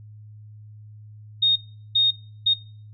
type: tone bursts at uneven times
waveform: sine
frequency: 3707 Hz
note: A#7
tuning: 10 cents flat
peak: -15 dBFS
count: 3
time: 1.42-1.56 / 1.95-2.11 / 2.46-2.54 s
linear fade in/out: 10 ms
effects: noise-tail reverb RT60 0.5 s tail -22 dB re dry + added 106 Hz sine -41 dBFS peak until 2.93 s